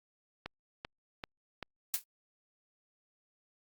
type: click train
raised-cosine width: 0.3 ms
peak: -23 dBFS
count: 4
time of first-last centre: 0.46-1.627 s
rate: 2.57 Hz
type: noise with exponential decay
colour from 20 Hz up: blue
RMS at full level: -27 dBFS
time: 1.94-2.04 s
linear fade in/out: 0 ms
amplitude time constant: 20 ms
effects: Opus 48 kbps